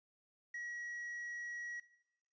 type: tone with quantisation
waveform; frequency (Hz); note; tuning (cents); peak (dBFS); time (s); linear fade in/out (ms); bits
triangle; 1912; A#6; +43; -40; 0.54-1.8; 5; 11
effects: noise-tail reverb RT60 0.8 s tail -17 dB re dry + resampled to 16000 Hz